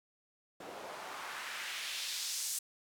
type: noise with band-pass filter sweep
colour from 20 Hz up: white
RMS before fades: -41 dBFS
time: 0.6-2.59 s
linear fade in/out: 5 ms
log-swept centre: 430 to 8000 Hz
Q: 1.3
effects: none